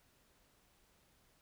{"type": "silence", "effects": ["pink hiss -71 dBFS RMS until 1.41 s"]}